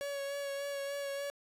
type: tone with vibrato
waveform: 45% pulse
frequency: 561 Hz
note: C#5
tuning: 21 cents sharp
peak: -36 dBFS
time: 0.01-1.3 s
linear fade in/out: 0 ms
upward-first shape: sine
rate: 3.4 Hz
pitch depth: 20 cents each way
effects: resampled to 32000 Hz + 11-bit